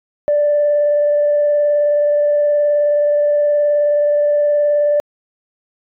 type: tone with vibrato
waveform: sine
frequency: 587.3 Hz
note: D5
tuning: in tune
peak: -10 dBFS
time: 0.28-5 s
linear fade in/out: 0 ms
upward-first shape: square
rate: 19 Hz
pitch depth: 9 cents each way
effects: tanh soft clip ceiling -7 dBFS